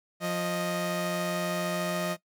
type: tone pair together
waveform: sawtooth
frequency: 175.9 / 622.3 Hz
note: F3 / D#5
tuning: +13 / 0 cents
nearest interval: octave + minor seventh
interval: 2187 cents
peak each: -27 dBFS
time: 0.2-2.17 s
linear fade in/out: 50 ms
effects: noise-tail reverb RT60 0.1 s tail -18 dB re dry